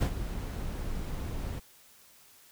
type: noise with ADSR envelope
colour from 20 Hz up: brown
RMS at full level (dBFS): -23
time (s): 0-1.6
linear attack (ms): 22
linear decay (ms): 76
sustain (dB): -12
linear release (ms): 19
effects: white hiss -58 dBFS RMS until 2.51 s